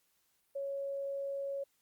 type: tone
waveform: sine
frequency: 554.4 Hz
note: C#5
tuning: in tune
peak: -35 dBFS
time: 0.55-1.64 s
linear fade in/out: 10 ms
effects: white hiss -75 dBFS RMS until 1.81 s + Opus 48 kbps